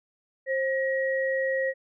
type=tone pair together; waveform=sine; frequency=530.7 / 1900 Hz; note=C5 / A#6; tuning=+24 / +33 cents; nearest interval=octave + minor seventh; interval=2209 cents; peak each=-25 / -29 dBFS; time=0.46-1.74 s; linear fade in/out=50 ms; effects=none